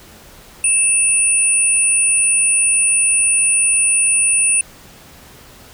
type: tone pair together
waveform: sine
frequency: 2637 / 9397 Hz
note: E7 / D9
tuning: 0 / 0 cents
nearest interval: octave + minor seventh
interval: 2200 cents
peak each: -19 / -12 dBFS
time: 0.64-4.61 s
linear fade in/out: 2 ms
effects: pink hiss -42 dBFS RMS until 5.73 s